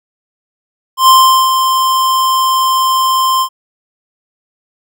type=tone with ADSR envelope; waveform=square; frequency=1046.5 Hz; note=C6; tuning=in tune; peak=-3 dBFS; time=0.97-3.49 s; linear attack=110 ms; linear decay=410 ms; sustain=-7 dB; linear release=75 ms; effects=none